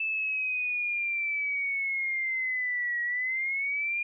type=linear two-way sweep; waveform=sine; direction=down then up; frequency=2637 to 1906 to 2421 Hz; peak=-27 dBFS; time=0-4.03 s; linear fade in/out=5 ms; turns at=3.02 s; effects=none